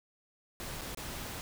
pink noise with dropouts, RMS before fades -41 dBFS, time 0.6-1.41 s, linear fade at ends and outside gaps 0 ms, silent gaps 0.811-0.816 / 0.948-0.973 s, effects none

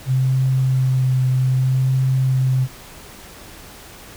sine tone with vibrato, 130.2 Hz, C3, 8 cents flat, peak -14 dBFS, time 0.06-2.68 s, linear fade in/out 50 ms, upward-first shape triangle, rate 0.62 Hz, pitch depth 19 cents each way, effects pink hiss -40 dBFS RMS until 4.16 s

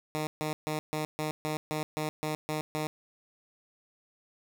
10% pulse tone bursts, 153.8 Hz, D#3, 20 cents flat, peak -22 dBFS, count 11, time 0.15-2.87 s, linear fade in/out 0 ms, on 120 ms, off 140 ms, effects none

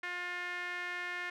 sawtooth tone with band-pass filter, 355.2 Hz, F4, 29 cents sharp, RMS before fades -39 dBFS, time 0.03-1.3 s, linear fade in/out 5 ms, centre 1900 Hz, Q 3.7, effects none

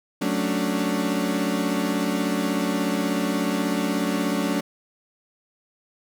35% pulse chord, D major seventh, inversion first, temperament equal, 185 / 220 / 277.2 / 293.7 Hz, F#3 / A3 / C#4 / D4, 0 / 0 / 0 / 0 cents, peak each -26 dBFS, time 0.21-4.61 s, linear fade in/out 10 ms, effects none

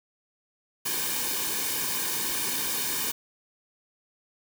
white noise with comb filter, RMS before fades -29 dBFS, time 0.85-3.12 s, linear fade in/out 10 ms, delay 1.5 ms, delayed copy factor -0.75, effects none

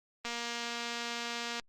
click train, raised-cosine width 0.2 ms, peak -20 dBFS, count 319, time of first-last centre 0.25-1.597 s, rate 236 Hz, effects Opus 24 kbps

